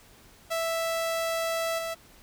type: tone with level steps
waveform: sawtooth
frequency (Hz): 659.3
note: E5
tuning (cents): 0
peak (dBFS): -23 / -27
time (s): 0.5-1.95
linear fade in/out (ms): 20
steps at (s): 1.78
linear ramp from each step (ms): 10
effects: pink hiss -55 dBFS RMS until 2.22 s